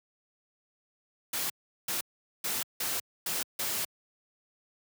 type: noise bursts at uneven times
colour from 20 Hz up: white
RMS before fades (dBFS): -32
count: 6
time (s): 1.33-1.5 / 1.88-2.01 / 2.44-2.63 / 2.8-3 / 3.26-3.43 / 3.59-3.85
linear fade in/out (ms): 5
effects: high-pass 100 Hz 12 dB/octave